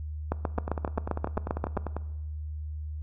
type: two click trains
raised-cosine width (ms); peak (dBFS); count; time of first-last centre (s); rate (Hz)
1; -18 / -13; 15 / 12; 0.58-1.966 / 0.32-1.773; 10.1 / 7.57
effects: noise-tail reverb RT60 1.0 s tail -18 dB re dry + added 76 Hz sine -33 dBFS peak until 3.02 s